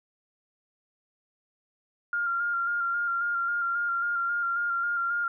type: tone with vibrato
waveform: sine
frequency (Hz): 1396.9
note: F6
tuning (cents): 0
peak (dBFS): -25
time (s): 2.13-5.28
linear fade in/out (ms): 2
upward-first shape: square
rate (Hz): 3.7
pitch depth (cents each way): 20
effects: none